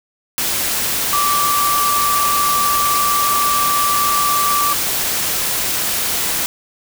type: tone in noise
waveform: sine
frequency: 1165 Hz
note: D6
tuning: 14 cents flat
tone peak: -15 dBFS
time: 1.13-4.73 s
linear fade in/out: 0 ms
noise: white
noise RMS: -19 dBFS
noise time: 0.38-6.46 s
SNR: +1 dB
effects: none